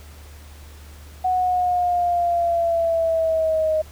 sine linear sweep, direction down, 740 to 622.3 Hz, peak -17 dBFS, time 1.24-3.82 s, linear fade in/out 10 ms, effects added 74 Hz sine -40 dBFS peak until 3.91 s + pink hiss -48 dBFS RMS until 3.91 s

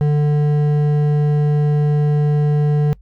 triangle tone with hard clipping, 148.1 Hz, D3, 15 cents sharp, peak -14 dBFS, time 0.01-2.93 s, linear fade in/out 0 ms, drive 12 dB, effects noise-tail reverb RT60 0.1 s tail -23 dB re dry + added 50 Hz sine -42 dBFS peak until 3.01 s

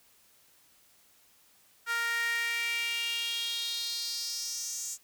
sawtooth tone with high-pass filter sweep, 466.2 Hz, A#4, in tune, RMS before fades -33 dBFS, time 1.86-4.98 s, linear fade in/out 50 ms, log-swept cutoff 1500 to 7100 Hz, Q 4.6, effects white hiss -63 dBFS RMS until 5.03 s

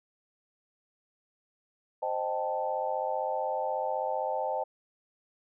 sine chord, A half-diminished seventh, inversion first, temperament equal with one note detuned, 523.3 / 618.3 / 784 / 880 Hz, C5 / Eb5 / G5 / A5, 0 / -11 / 0 / 0 cents, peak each -34 dBFS, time 2.02-4.64 s, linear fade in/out 10 ms, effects none

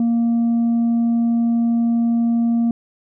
triangle tone with tanh clipping, 233.1 Hz, A#3, in tune, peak -15 dBFS, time 0-2.71 s, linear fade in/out 2 ms, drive 7 dB, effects none

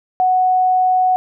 sine tone, 740 Hz, F#5, in tune, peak -11 dBFS, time 0.2-1.16 s, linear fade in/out 0 ms, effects none

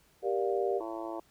sine chord, G minor seventh, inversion none, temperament just, 392 / 470.4 / 588 / 705.6 Hz, G4 / Bb4 / D5 / F5, 0 / +16 / +2 / +18 cents, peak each -30 / -33 / -35 / -35 dBFS, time 0.22-0.82 s, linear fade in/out 50 ms
harmonic tone, 111.8 Hz, A2, 28 cents sharp, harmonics 3 / 4 / 5 / 6 / 7 / 8 / 9 / 10, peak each -39 / -49 / -44 / -41 / -49 / -44 / -48 / -50 dBFS, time 0.8-1.2 s, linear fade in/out 5 ms
effects pink hiss -65 dBFS RMS until 1.3 s

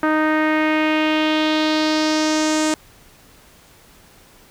sawtooth tone with low-pass filter sweep, 310 Hz, D#4, 6 cents flat, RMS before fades -18 dBFS, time 0.03-2.74 s, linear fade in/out 2 ms, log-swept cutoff 1500 to 7800 Hz, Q 2.5, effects pink hiss -49 dBFS RMS until 4.5 s

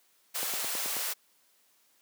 white high-pass noise, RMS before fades -33 dBFS, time 0.34-1.14 s, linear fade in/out 20 ms, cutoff 470 Hz, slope 24 dB/octave
click train, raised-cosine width 1 ms, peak -24 dBFS, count 6, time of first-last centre 0.43-0.967 s, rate 9.31 Hz
effects white hiss -67 dBFS RMS until 2.01 s + high-pass 200 Hz 12 dB/octave

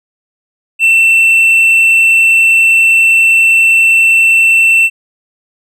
triangle tone, 2685 Hz, E7, 31 cents sharp, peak -3 dBFS, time 0.79-4.9 s, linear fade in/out 50 ms, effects none

